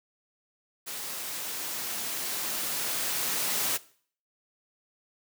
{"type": "noise with level ramp", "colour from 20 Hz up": "white", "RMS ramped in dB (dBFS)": [-37, -28], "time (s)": [0.86, 3.78], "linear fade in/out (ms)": 20, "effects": ["noise-tail reverb RT60 0.5 s tail -19 dB re dry", "high-pass 150 Hz 12 dB/octave"]}